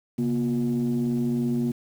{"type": "tone cluster", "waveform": "sine", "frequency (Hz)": [135.9, 239.2, 358.5], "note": ["C#3", "A#3", "F4"], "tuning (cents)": [-34, 45, 45], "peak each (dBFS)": [-28, -22, -31], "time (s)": [0.18, 1.72], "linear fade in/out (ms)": 10, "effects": ["tanh soft clip ceiling -17 dBFS", "8-bit"]}